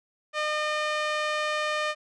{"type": "tone with band-pass filter", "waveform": "sawtooth", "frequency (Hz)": 607, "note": "D#5", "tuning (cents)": -43, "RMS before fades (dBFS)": -28, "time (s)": [0.33, 1.95], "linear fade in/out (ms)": 50, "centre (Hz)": 1900, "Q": 0.78, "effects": ["resampled to 22050 Hz"]}